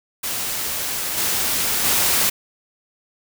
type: noise with level steps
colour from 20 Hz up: white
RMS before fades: -25 / -21 / -18 dBFS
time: 0.23-2.3 s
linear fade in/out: 10 ms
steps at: 1.17 / 1.84 s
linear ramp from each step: 10 ms
effects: none